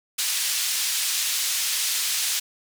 pink band-pass noise, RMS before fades -25 dBFS, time 0.18-2.4 s, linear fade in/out 10 ms, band 3400 to 13000 Hz, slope 12 dB/octave, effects none

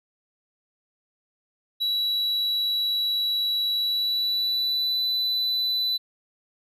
triangle tone with pitch glide, 3916 to 3991 Hz, B7 to B7, -15 to +17 cents, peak -21 dBFS, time 1.8-5.98 s, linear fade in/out 20 ms, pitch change +32 cents, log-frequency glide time 3.72-5.04 s, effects none

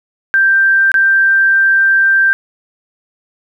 sine tone with dropouts, 1574 Hz, G6, 7 cents sharp, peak -7 dBFS, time 0.34-2.33 s, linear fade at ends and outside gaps 0 ms, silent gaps 0.917-0.942 s, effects 8-bit

